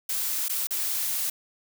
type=noise with dropouts; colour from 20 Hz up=blue; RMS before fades=-28 dBFS; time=0.09-1.3 s; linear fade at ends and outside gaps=5 ms; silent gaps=0.484-0.494 / 0.671-0.707 s; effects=none